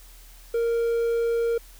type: tone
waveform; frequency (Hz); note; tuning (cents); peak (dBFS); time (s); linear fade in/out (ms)
triangle; 465.1; A#4; -4; -19; 0.54-1.58; 5
effects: added 40 Hz sine -46 dBFS peak until 1.79 s + white hiss -52 dBFS RMS until 1.79 s